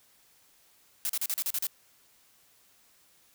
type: noise bursts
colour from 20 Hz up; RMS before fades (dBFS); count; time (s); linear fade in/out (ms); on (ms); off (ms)
blue; -30; 8; 1.05-1.668; 0; 44; 38
effects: white hiss -63 dBFS RMS until 3.34 s